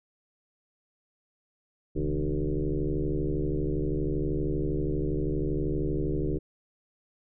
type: tone with frequency modulation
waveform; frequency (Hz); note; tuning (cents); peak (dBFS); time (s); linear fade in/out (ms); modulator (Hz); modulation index
sine; 155.56; D#3; 0; -25; 1.95-6.39; 20; 72.6; 3.8
effects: none